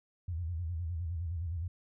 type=tone with vibrato; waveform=sine; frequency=84.3 Hz; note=E2; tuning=39 cents sharp; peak=-33 dBFS; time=0.28-1.68 s; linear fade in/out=5 ms; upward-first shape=square; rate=9.7 Hz; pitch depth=100 cents each way; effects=none